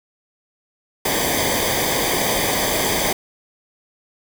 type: noise with comb filter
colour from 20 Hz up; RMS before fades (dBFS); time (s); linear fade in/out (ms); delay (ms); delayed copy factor
pink; -20; 1.05-3.13; 5; 0.73; -0.8
effects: none